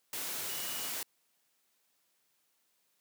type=tone in noise; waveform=sine; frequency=2917 Hz; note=F#7; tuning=25 cents flat; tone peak=-46 dBFS; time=0.49-0.89 s; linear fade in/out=2 ms; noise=white; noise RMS=-38 dBFS; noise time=0.13-1.03 s; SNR=-11 dB; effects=white hiss -75 dBFS RMS until 3 s + high-pass 150 Hz 12 dB/octave